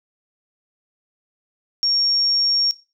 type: tone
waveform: sine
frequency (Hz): 5540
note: F8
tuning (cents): -15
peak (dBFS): -16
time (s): 1.83-2.71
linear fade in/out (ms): 0
effects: noise-tail reverb RT60 0.3 s tail -19 dB re dry